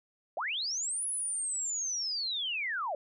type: linear two-way sweep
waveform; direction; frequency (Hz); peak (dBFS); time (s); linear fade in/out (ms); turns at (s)
sine; up then down; 540 to 10470 to 540; -31; 0.37-2.95; 2; 1.07
effects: none